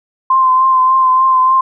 sine tone with vibrato, 1041 Hz, C6, 9 cents flat, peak -7 dBFS, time 0.3-1.61 s, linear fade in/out 5 ms, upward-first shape triangle, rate 3.4 Hz, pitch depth 28 cents each way, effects none

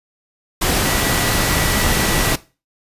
sine tone in noise, 1947 Hz, B6, 25 cents flat, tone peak -27 dBFS, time 0.85-2.33 s, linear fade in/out 10 ms, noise pink, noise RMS -17 dBFS, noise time 0.61-2.36 s, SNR -13 dB, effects noise-tail reverb RT60 0.3 s tail -18 dB re dry + resampled to 32000 Hz

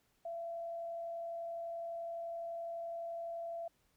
sine tone with frequency modulation, 675 Hz, E5, 41 cents sharp, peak -39 dBFS, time 0.25-3.68 s, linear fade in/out 5 ms, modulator 31.8 Hz, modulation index 0.21, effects pink hiss -75 dBFS RMS until 3.96 s

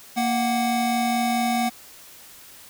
square tone pair together, 233.1 / 743.9 Hz, A#3 / F#5, 0 / +9 cents, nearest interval octave + minor sixth, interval 2009 cents, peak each -24 dBFS, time 0.16-1.7 s, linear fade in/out 20 ms, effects white hiss -46 dBFS RMS until 2.69 s

